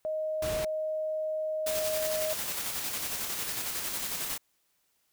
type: tone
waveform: sine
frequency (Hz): 624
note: D#5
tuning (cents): +5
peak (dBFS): -29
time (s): 0.05-2.33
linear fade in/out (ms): 0
type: noise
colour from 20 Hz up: pink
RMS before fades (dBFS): -36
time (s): 0.42-0.65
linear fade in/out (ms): 5
type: noise with tremolo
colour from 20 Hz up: white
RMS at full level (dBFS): -33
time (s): 1.66-4.38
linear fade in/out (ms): 10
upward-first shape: square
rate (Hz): 11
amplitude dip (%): 30
effects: white hiss -73 dBFS RMS until 5.12 s